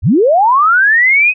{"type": "linear sweep", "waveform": "sine", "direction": "up", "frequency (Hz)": [55, 2560], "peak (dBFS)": -6, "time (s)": [0.02, 1.34], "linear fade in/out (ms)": 50, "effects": []}